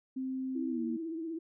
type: tone with pitch glide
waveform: sine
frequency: 261.6 to 235.8 Hz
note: C4 to A#3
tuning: 0 to +20 cents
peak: -33 dBFS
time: 0.16-0.97 s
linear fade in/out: 10 ms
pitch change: -180 cents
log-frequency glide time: 0.68-0.81 s
type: tone with vibrato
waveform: sine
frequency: 326.1 Hz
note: E4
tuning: 19 cents flat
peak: -35 dBFS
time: 0.55-1.39 s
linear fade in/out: 10 ms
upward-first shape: triangle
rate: 16 Hz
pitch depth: 67 cents each way
effects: none